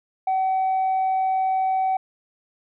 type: tone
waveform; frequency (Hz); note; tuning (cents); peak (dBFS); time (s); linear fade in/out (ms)
sine; 759; F#5; +44; -17; 0.27-1.97; 5
effects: tanh soft clip ceiling -17 dBFS